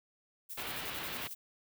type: noise with tremolo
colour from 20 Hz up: violet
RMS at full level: -42 dBFS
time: 0.49-1.35 s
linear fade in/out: 20 ms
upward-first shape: square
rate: 11 Hz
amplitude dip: 50%
type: low-pass noise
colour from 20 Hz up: white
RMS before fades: -42 dBFS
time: 0.57-1.28 s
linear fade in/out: 10 ms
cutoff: 3800 Hz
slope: 24 dB/octave
effects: none